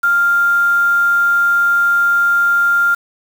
sine tone with quantisation, 1396.9 Hz, F6, in tune, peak -10 dBFS, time 0.03-2.95 s, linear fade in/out 10 ms, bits 5, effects none

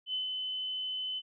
sine tone with ADSR envelope, 3031 Hz, F#7, 41 cents sharp, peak -30 dBFS, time 0.06-1.22 s, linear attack 77 ms, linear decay 130 ms, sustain -3 dB, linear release 44 ms, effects none

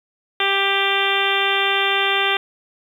harmonic tone, 394 Hz, G4, 9 cents sharp, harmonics 1 / 2 / 3 / 4 / 5 / 6 / 7 / 8 / 9, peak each -25 / -25 / -25 / -25 / -25 / -25 / -25 / -25 / -25 dBFS, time 0.4-2.37 s, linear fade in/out 2 ms, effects 8-bit

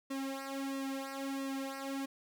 sawtooth tone with flanger, 271.5 Hz, C#4, 36 cents flat, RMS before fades -39 dBFS, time 0.1-2.06 s, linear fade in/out 10 ms, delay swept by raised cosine 1.3 to 3.4 ms, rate 1.5 Hz, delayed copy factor -0.95, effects none

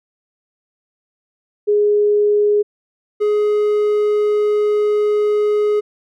sine / triangle tone pair in turn, 415.3 / 418.9 Hz, G#4 / G#4, 0 / +15 cents, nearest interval unison, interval 15 cents, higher second, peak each -11 dBFS, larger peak neither, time 1.67-2.63 / 3.2-5.81 s, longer second, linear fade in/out 20 ms, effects none

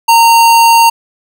square tone, 922 Hz, A#5, 19 cents flat, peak -4 dBFS, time 0.08-0.9 s, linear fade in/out 10 ms, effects none

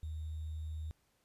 sine tone with sample-and-hold, 78.3 Hz, D#2, 11 cents sharp, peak -38 dBFS, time 0.03-0.91 s, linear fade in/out 0 ms, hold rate 3675 Hz, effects pink hiss -75 dBFS RMS until 1.24 s + resampled to 32000 Hz

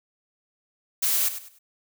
blue noise with echo, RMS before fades -23 dBFS, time 1.02-1.29 s, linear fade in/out 10 ms, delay 100 ms, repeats 3, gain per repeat -11 dB, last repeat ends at 1.59 s, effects none

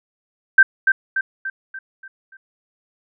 sine tone with echo, 1562 Hz, G6, 7 cents flat, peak -5 dBFS, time 0.58-0.63 s, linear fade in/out 5 ms, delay 290 ms, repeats 6, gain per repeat -6 dB, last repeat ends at 2.37 s, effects none

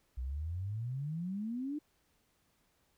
sine exponential sweep, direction up, 60 to 306.7 Hz, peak -35 dBFS, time 0.17-1.79 s, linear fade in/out 10 ms, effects pink hiss -74 dBFS RMS until 2.97 s

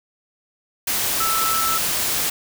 sine tone in noise, 1318.5 Hz, E6, in tune, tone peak -21 dBFS, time 1.2-1.78 s, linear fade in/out 5 ms, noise white, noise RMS -22 dBFS, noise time 0.87-2.3 s, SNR -2 dB, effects none

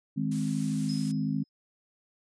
sine chord, Ab major, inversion second, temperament equal with one note detuned, 156.28 / 207.7 / 261.6 Hz, Eb3 / Ab3 / C4, +8 / 0 / 0 cents, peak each -31 dBFS, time 0.16-1.44 s, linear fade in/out 20 ms
blue noise, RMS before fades -42 dBFS, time 0.31-1.12 s, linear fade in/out 10 ms
sine tone with exponential decay, 5100 Hz, D#8, 42 cents sharp, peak -37 dBFS, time 0.89-1.49 s, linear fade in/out 1 ms, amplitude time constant 130 ms
effects resampled to 22050 Hz

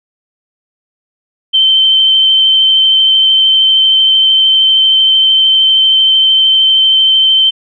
sine tone with vibrato, 3100 Hz, G7, 20 cents flat, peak -5 dBFS, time 1.53-7.51 s, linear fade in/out 20 ms, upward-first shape sine, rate 13 Hz, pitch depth 14 cents each way, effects none

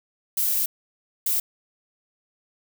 violet noise bursts at uneven times, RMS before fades -23 dBFS, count 2, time 0.37-0.66 / 1.26-1.4 s, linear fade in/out 5 ms, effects none

